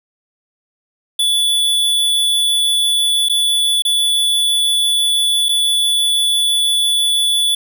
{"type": "tone with dropouts", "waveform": "square", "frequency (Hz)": 3449, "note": "A7", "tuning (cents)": -35, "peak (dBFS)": -13, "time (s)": [1.19, 7.55], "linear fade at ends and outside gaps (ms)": 5, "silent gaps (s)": [[3.287, 3.296], [3.822, 3.85], [5.486, 5.49]], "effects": []}